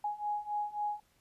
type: beating tone pair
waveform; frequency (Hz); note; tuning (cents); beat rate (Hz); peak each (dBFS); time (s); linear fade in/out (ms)
sine; 830.6 / 834.3; G#5 / G#5; 0 / +8; 3.7; -37 / -35; 0.04-1; 5
effects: pink hiss -70 dBFS RMS until 1.2 s + resampled to 32000 Hz